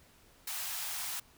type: high-pass noise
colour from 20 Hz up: white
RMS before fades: -38 dBFS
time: 0.47-1.2 s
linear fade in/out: 5 ms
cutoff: 670 Hz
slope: 48 dB/octave
effects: pink hiss -62 dBFS RMS until 1.37 s